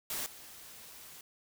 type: noise with level steps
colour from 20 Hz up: white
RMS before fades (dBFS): -37 / -51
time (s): 0.1-1.21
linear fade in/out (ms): 2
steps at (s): 0.26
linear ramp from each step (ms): 2
effects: none